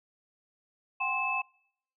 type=tone cluster; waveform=sine; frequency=741 / 796 / 1049 / 2616 Hz; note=F#5 / G5 / C6 / E7; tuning=+2 / +26 / +4 / -14 cents; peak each=-38 / -36 / -33 / -30 dBFS; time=1-1.42 s; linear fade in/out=10 ms; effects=noise-tail reverb RT60 0.7 s tail -26 dB re dry